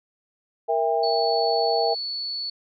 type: chord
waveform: sine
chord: E diminished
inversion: second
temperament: equal with one note detuned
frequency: 466.2 / 659.3 / 800 Hz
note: Bb4 / E5 / G5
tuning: 0 / 0 / +35 cents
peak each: -24 dBFS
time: 0.68-1.95 s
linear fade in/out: 20 ms
type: tone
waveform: sine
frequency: 4435 Hz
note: C#8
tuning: in tune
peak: -27 dBFS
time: 1.03-2.5 s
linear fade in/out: 5 ms
effects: none